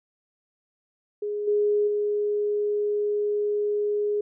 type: tone with level steps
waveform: sine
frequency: 415.3 Hz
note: G#4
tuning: in tune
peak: -26 / -19 / -22 dBFS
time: 1.22-4.21 s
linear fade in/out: 5 ms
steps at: 1.47 / 1.87 s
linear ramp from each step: 10 ms
effects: none